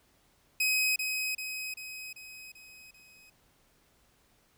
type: tone with echo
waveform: sawtooth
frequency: 2530 Hz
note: D#7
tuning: 28 cents sharp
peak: -22 dBFS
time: 0.6-0.96 s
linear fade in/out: 5 ms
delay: 390 ms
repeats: 6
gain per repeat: -5 dB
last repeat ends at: 3.3 s
effects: pink hiss -67 dBFS RMS until 4.57 s

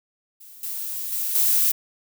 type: noise with level steps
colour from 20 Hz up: violet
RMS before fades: -45 / -30 / -26 / -19 dBFS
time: 0.4-1.72 s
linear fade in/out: 10 ms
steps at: 0.63 / 1.12 / 1.35 s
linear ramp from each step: 2 ms
effects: none

